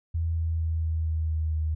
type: tone with pitch steps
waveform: sine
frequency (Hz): 82.41 / 81.7 / 80.99 / 80.3 / 79.6 / 78.92 / 78.24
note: E2 / E2 / E2 / E2 / D#2 / D#2 / D#2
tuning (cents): 0 / -15 / -30 / -45 / +40 / +25 / +10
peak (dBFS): -24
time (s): 0.14-1.75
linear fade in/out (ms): 10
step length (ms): 230
effects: none